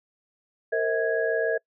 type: tone cluster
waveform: sine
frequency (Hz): 458.2 / 525 / 642 / 1659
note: A#4 / C5 / E5 / G#6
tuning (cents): -30 / +6 / -46 / -2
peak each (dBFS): -25 / -32 / -27 / -29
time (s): 0.72-1.58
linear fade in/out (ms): 10
effects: noise-tail reverb RT60 0.1 s tail -25 dB re dry